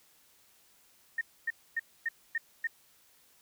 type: tone bursts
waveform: sine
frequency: 1838 Hz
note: A#6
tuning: 25 cents flat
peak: -28 dBFS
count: 6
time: 1.18-2.672 s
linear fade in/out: 5 ms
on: 32 ms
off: 260 ms
effects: white hiss -64 dBFS RMS until 3.41 s